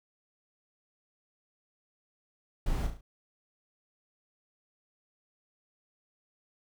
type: noise with echo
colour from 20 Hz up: brown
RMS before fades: -31 dBFS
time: 2.66-2.87 s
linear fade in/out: 5 ms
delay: 35 ms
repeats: 4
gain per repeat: -6 dB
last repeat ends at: 3.01 s
effects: none